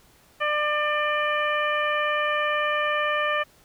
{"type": "harmonic tone", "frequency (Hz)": 597, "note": "D5", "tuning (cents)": 28, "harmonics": [1, 2, 3, 4, 5], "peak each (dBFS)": [-27, -26, -27, -31, -34], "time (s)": [0.4, 3.44], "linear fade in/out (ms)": 20, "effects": ["pink hiss -57 dBFS RMS until 3.64 s"]}